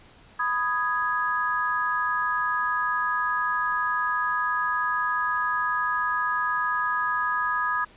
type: chord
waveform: sine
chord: G# minor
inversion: first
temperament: equal with one note detuned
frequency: 992.9 / 1244.5 / 1661.2 Hz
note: B5 / D#6 / G#6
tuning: +9 / 0 / 0 cents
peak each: -29 / -26 / -27 dBFS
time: 0.39-7.85 s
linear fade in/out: 10 ms
effects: pink hiss -53 dBFS RMS until 7.96 s + resampled to 8000 Hz